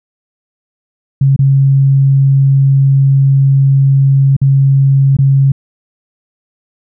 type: tone with dropouts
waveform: sine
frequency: 136.7 Hz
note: C#3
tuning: 24 cents flat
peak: -5 dBFS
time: 1.21-5.52 s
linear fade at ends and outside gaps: 5 ms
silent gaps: 1.363-1.39 / 4.366-4.415 / 5.168-5.187 s
effects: none